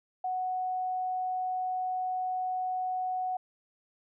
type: tone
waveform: sine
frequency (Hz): 740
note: F#5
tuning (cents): 0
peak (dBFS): -29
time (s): 0.24-3.37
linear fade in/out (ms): 5
effects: none

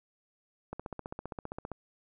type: click train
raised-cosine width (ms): 1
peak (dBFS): -24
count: 16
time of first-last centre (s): 0.73-1.717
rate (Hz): 15.2
effects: none

